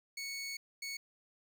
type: tone bursts at uneven times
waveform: 20% pulse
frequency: 2217 Hz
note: C#7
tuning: in tune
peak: -34 dBFS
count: 2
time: 0.17-0.57 / 0.82-0.97 s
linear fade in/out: 5 ms
effects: none